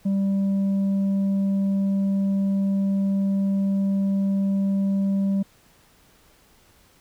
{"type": "tone with tanh clipping", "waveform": "triangle", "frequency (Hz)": 196, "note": "G3", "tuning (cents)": 0, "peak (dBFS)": -20, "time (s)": [0.05, 5.43], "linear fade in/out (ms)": 10, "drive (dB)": 8, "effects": ["pink hiss -57 dBFS RMS until 7 s"]}